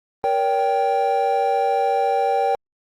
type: chord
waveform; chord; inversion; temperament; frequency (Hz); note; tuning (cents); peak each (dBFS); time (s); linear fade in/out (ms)
triangle; G diminished; first; just; 470.4 / 564.5 / 784; Bb4 / Db5 / G5; +16 / +31 / 0; -21 / -22 / -17; 0.24-2.55; 0
effects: Opus 32 kbps